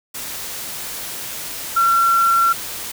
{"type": "tone in noise", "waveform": "sine", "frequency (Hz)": 1361, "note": "F6", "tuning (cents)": -45, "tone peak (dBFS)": -12, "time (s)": [1.76, 2.53], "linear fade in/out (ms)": 10, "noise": "white", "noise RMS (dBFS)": -29, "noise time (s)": [0.14, 2.92], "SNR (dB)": 14, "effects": []}